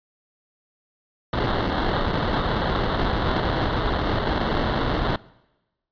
pink noise with sample-and-hold, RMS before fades -23 dBFS, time 1.33-5.16 s, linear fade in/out 2 ms, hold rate 2450 Hz, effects noise-tail reverb RT60 1.0 s tail -22 dB re dry + resampled to 11025 Hz

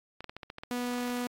clicks, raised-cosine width 0.3 ms, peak -25 dBFS, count 8, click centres 0.206 / 0.243 / 0.295 / 0.366 / 0.432 / 0.501 / 0.584 / 0.635 s
sawtooth tone, 245.1 Hz, B3, 13 cents flat, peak -27 dBFS, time 0.71-1.27 s, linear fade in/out 0 ms
effects AAC 64 kbps

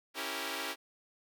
5% pulse chord, C# diminished seventh, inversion none, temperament equal, 277.2 / 329.6 / 392 / 466.2 Hz, C#4 / E4 / G4 / Bb4, 0 / 0 / 0 / 0 cents, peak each -30 dBFS, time 0.14-0.76 s, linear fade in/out 50 ms, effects none

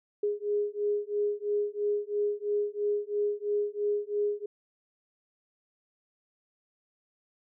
sine beating tone pair, 412.1 / 415.1 Hz, G#4 / G#4, -13 / -1 cents, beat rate 3 Hz, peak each -30 dBFS, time 0.23-4.46 s, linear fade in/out 5 ms, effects none

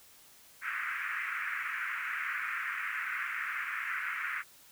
pink band-pass noise, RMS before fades -36 dBFS, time 0.61-4.44 s, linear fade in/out 50 ms, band 1300 to 2300 Hz, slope 48 dB/octave, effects white hiss -58 dBFS RMS until 4.71 s

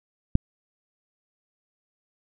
click, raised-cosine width 5 ms, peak -5 dBFS, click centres 0.354 s, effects none

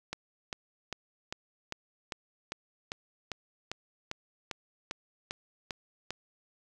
click train, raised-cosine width 0.2 ms, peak -18 dBFS, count 16, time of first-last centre 0.13-6.106 s, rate 2.51 Hz, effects none

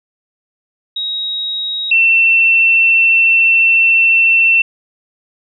sine tone pair in turn, 3797 / 2693 Hz, A#7 / E7, +31 / +36 cents, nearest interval tritone, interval 595 cents, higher first, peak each -17 / -7 dBFS, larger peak second, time 0.96-1.91 / 1.91-4.62 s, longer second, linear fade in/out 5 ms, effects none

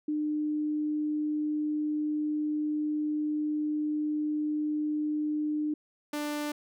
sine / sawtooth tone pair in turn, 301.8 / 295.9 Hz, D4 / D4, +47 / +13 cents, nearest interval unison, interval 34 cents, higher first, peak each -27 dBFS, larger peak neither, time 0.08-5.74 / 6.13-6.52 s, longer first, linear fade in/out 5 ms, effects none

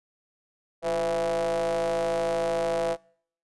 square ring-modulated tone, 79.9 Hz, D#2, 47 cents sharp, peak -22 dBFS, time 0.82-2.97 s, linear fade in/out 50 ms, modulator 586 Hz, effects noise-tail reverb RT60 0.6 s tail -26 dB re dry + resampled to 24000 Hz

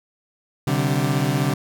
30% pulse chord, C suspended second, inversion none, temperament equal with one note detuned, 130.81 / 146.83 / 191.96 Hz, C3 / D3 / G3, 0 / 0 / -36 cents, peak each -20 / -19 / -24 dBFS, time 0.67-1.54 s, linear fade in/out 5 ms, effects none

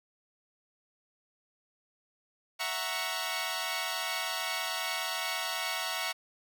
10% pulse chord, F# dominant seventh, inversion third, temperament equal, 659.3 / 740 / 932.3 / 1108.7 Hz, E5 / F#5 / A#5 / C#6, 0 / 0 / 0 / 0 cents, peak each -29 dBFS, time 2.59-6.13 s, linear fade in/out 20 ms, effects none

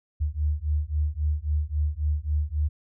sine beating tone pair, 73.42 / 77.12 Hz, D2 / D#2, 0 / -15 cents, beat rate 3.7 Hz, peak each -26 dBFS, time 0.2-2.69 s, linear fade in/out 20 ms, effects none

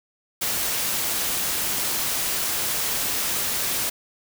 white noise, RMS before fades -25 dBFS, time 0.41-3.9 s, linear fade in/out 10 ms, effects none

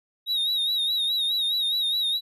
triangle tone with vibrato, 3790 Hz, A#7, 28 cents sharp, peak -21 dBFS, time 0.26-2.21 s, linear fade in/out 50 ms, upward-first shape sine, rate 4.8 Hz, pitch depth 68 cents each way, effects none

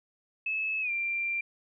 sine tone with pitch glide, 2599 to 2370 Hz, E7 to D7, -25 to +15 cents, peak -28 dBFS, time 0.46-1.41 s, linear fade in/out 5 ms, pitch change -160 cents, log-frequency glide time 0.81-0.91 s, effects none

